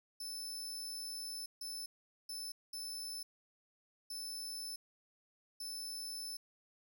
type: tone bursts at uneven times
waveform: sawtooth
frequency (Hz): 5270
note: E8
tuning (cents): -1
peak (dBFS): -39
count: 6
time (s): 0.2-1.46 / 1.61-1.86 / 2.29-2.52 / 2.73-3.23 / 4.1-4.76 / 5.6-6.37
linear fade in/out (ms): 5
effects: none